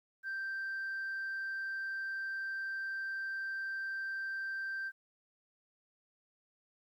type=tone; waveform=sine; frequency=1568 Hz; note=G6; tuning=in tune; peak=-34 dBFS; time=0.23-4.92 s; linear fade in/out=50 ms; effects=tanh soft clip ceiling -34 dBFS + 12-bit